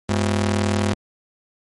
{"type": "ring-modulated tone", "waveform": "sawtooth", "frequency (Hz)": 150, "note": "D3", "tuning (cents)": 37, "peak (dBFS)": -11, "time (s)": [0.09, 0.94], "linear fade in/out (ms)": 5, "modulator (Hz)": 55, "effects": ["MP3 48 kbps"]}